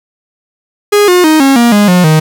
45% pulse tone with pitch steps, 412.4 / 359 / 312.5 / 272.1 / 236.9 / 206.2 / 179.51 / 156.27 Hz, G#4 / F4 / D#4 / C#4 / A#3 / G#3 / F3 / D#3, -12 / +48 / +8 / -32 / +28 / -12 / +48 / +8 cents, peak -4 dBFS, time 0.92-2.2 s, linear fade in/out 10 ms, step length 160 ms, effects none

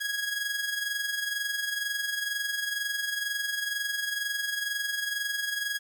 sawtooth tone with amplitude modulation, 1655 Hz, G#6, 6 cents flat, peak -23 dBFS, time 0-5.79 s, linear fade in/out 20 ms, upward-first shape sine, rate 22.1 Hz, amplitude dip 55%, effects 10-bit

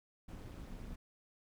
brown noise with amplitude modulation, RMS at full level -44 dBFS, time 0.28-0.96 s, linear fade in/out 10 ms, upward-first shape sine, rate 211 Hz, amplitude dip 75%, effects none

